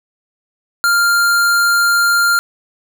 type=tone; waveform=square; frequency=1396.9 Hz; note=F6; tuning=in tune; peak=-11 dBFS; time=0.84-2.39 s; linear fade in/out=0 ms; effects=none